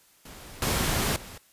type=noise with level steps; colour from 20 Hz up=pink; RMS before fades=-45 / -26 / -43 dBFS; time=0.25-1.38 s; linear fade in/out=5 ms; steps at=0.62 / 1.16 s; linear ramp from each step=2 ms; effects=white hiss -60 dBFS RMS until 1.52 s + resampled to 32000 Hz